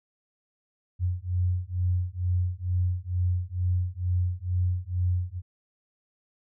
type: beating tone pair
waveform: sine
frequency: 89 / 91.2 Hz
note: F2 / F#2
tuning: +33 / -24 cents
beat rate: 2.2 Hz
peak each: -27 / -27 dBFS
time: 0.99-5.42 s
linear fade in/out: 50 ms
effects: none